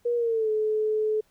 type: tone with pitch glide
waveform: sine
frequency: 478 to 430.8 Hz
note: A#4 to A4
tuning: +43 to -37 cents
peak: -22 dBFS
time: 0.05-1.21 s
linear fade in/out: 10 ms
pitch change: -180 cents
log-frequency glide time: 0.16-0.5 s
effects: pink hiss -66 dBFS RMS until 1.3 s